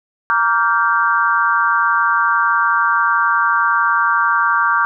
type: chord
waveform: sine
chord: G minor seventh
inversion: first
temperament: equal with one note detuned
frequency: 932.3 / 1158.5 / 1396.9 / 1568 Hz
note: Bb5 / D6 / F6 / G6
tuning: 0 / -24 / 0 / 0 cents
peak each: -20 / -16 / -18 / -18 dBFS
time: 0.3-4.85 s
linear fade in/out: 0 ms
effects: none